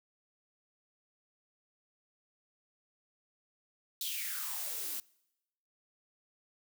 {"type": "noise with high-pass filter sweep", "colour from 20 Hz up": "blue", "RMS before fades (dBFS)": -38, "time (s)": [4.01, 5], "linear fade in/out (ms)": 2, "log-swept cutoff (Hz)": [3800, 240], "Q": 4.8, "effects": ["noise-tail reverb RT60 0.9 s tail -24 dB re dry"]}